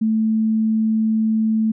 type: tone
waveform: sine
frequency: 220 Hz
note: A3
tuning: in tune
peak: -15 dBFS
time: 0.01-1.72 s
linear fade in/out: 10 ms
effects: none